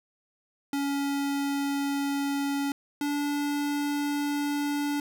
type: tone pair in turn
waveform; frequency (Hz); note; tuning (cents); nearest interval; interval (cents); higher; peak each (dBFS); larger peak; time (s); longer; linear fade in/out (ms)
square; 280.7 / 289.4; C#4 / D4; +22 / -25; minor second; 53; second; -27; neither; 0.73-2.72 / 3.01-5; neither; 2
effects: none